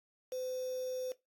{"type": "tone with quantisation", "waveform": "sine", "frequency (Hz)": 510, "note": "C5", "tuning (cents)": -44, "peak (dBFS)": -36, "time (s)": [0.32, 1.12], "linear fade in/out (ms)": 2, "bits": 8, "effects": ["noise-tail reverb RT60 0.2 s tail -18 dB re dry", "AAC 64 kbps"]}